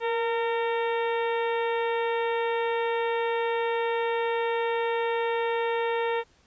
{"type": "harmonic tone with a mistuned harmonic", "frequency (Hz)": 457.5, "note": "A#4", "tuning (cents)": -32, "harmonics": [1, 2, 3, 4, 5, 6, 7, 8], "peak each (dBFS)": [-26, -30, -39, -36, -39, -41, -47, -45], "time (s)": [0, 6.24], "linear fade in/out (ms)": 50, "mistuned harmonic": 1, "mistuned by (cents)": 37, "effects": ["pink hiss -62 dBFS RMS until 6.46 s", "resampled to 16000 Hz"]}